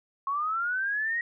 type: linear sweep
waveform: sine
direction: up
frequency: 1082 to 1904 Hz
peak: -26 dBFS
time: 0.27-1.21 s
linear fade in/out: 2 ms
effects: none